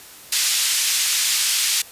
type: band-pass noise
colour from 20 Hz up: white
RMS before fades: -20 dBFS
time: 0.32-1.82 s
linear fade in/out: 5 ms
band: 2500 to 8100 Hz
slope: 12 dB/octave
effects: white hiss -42 dBFS RMS until 1.91 s + resampled to 32000 Hz

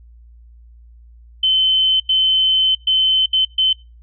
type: tone bursts at uneven times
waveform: sine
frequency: 3064 Hz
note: G7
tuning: 40 cents flat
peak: -12 dBFS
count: 5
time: 1.43-2 / 2.09-2.75 / 2.87-3.26 / 3.33-3.45 / 3.58-3.73 s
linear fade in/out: 5 ms
effects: noise-tail reverb RT60 0.3 s tail -24 dB re dry + added 58 Hz sine -41 dBFS peak until 4.02 s

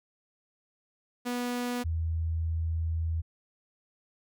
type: tone pair in turn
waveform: sawtooth / sine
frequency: 244.5 / 81.59 Hz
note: B3 / E2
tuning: -17 / -17 cents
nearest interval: octave + perfect fifth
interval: 1900 cents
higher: first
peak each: -26 / -27 dBFS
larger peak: first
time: 1.25-1.84 / 1.84-3.22 s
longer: second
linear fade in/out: 20 ms
effects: none

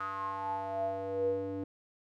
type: tone with band-pass filter sweep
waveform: square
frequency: 97 Hz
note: G2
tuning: 18 cents flat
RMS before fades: -35 dBFS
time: 0-1.64 s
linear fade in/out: 5 ms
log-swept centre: 1300 to 360 Hz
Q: 9.8
effects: none

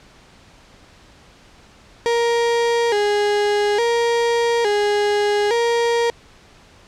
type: tone with vibrato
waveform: 35% pulse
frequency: 440 Hz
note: A4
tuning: in tune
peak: -14 dBFS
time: 2.06-6.1 s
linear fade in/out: 0 ms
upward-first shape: square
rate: 0.58 Hz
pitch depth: 110 cents each way
effects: pink hiss -48 dBFS RMS until 6.87 s + low-pass 6000 Hz 12 dB/octave

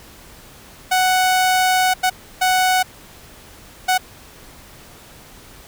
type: tone bursts at uneven times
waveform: sawtooth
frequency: 742 Hz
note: F#5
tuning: 5 cents sharp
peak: -10 dBFS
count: 4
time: 0.91-1.94 / 2.03-2.1 / 2.41-2.83 / 3.88-3.98 s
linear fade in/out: 10 ms
effects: pink hiss -43 dBFS RMS until 5.67 s

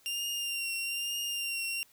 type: tone with vibrato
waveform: sawtooth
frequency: 2783 Hz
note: F7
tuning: 7 cents flat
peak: -29 dBFS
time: 0.06-1.83 s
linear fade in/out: 0 ms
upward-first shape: triangle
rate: 1.1 Hz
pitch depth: 34 cents each way
effects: white hiss -63 dBFS RMS until 1.92 s

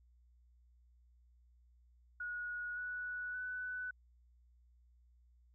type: tone with pitch steps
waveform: sine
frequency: 1454 / 1474.3 / 1494.9 Hz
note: F#6 / F#6 / F#6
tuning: -31 / -7 / +17 cents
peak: -39 dBFS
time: 2.2-3.91 s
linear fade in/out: 5 ms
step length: 570 ms
effects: added 60 Hz sine -64 dBFS peak until 5.54 s

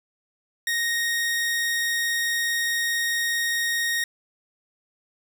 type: tone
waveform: sawtooth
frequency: 1864.7 Hz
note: A#6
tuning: in tune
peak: -19 dBFS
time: 0.67-4.04 s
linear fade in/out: 2 ms
effects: none

